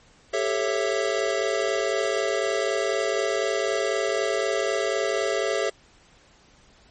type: chord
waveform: square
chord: A dominant seventh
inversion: third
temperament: just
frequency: 396 / 440 / 550 / 660 Hz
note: G4 / A4 / C#5 / E5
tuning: +18 / 0 / -14 / +2 cents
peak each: -29 dBFS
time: 0.33-5.7 s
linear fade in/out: 10 ms
effects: pink hiss -56 dBFS RMS until 6.9 s + MP3 32 kbps